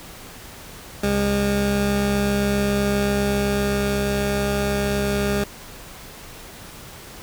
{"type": "tone pair together", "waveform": "20% pulse", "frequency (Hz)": [67.7, 202.9], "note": ["C#2", "G#3"], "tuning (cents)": [-40, -40], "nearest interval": "octave + perfect fifth", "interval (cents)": 1900, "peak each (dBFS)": [-21, -15], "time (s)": [1.03, 5.44], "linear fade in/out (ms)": 5, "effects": ["pink hiss -40 dBFS RMS until 7.22 s"]}